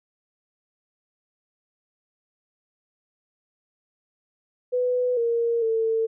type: tone with pitch steps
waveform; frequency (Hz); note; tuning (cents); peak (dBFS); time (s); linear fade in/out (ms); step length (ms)
sine; 497.2 / 466.6 / 448.6; B4 / A#4 / A4; +12 / +2 / +34; -20; 4.72-6.07; 20; 450
effects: none